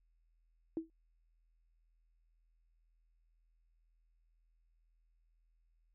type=tone with exponential decay; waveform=sine; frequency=324.7 Hz; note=E4; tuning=26 cents flat; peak=-31 dBFS; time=0.77-0.9 s; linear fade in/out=1 ms; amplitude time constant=27 ms; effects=added 41 Hz sine -70 dBFS peak until 5.94 s